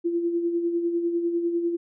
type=tone with tremolo; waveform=sine; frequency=341.6 Hz; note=F4; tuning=38 cents flat; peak=-20 dBFS; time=0.04-1.77 s; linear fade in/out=20 ms; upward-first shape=sine; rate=10 Hz; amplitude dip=50%; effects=none